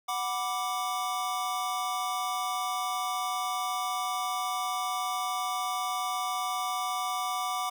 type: chord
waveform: square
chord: B minor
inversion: second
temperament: equal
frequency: 740 / 987.8 / 1174.7 Hz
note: F#5 / B5 / D6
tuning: 0 / 0 / 0 cents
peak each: -34 / -38 / -33 dBFS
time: 0.08-7.7 s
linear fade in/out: 10 ms
effects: none